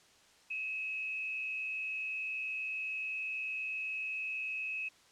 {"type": "tone with frequency modulation", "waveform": "sine", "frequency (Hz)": 2572, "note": "E7", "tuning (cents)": -43, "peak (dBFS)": -35, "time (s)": [0.5, 4.89], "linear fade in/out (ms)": 10, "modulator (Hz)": 127, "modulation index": 0.41, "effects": ["white hiss -63 dBFS RMS until 5.11 s", "low-pass 7000 Hz 12 dB/octave"]}